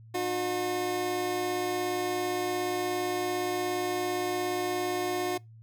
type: tone pair together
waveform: 25% pulse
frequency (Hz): 302.7 / 360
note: D#4 / F#4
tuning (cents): -48 / -47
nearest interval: minor third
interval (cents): 301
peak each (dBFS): -33 / -25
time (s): 0.14-5.38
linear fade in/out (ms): 10
effects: noise-tail reverb RT60 0.2 s tail -25 dB re dry + added 112 Hz sine -48 dBFS peak until 5.62 s